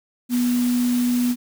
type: tone in noise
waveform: sine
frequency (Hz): 244.8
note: B3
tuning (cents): -15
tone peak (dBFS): -17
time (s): 0.29-1.36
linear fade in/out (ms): 50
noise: white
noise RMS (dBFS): -33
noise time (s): 0.29-1.36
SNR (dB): +13
effects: none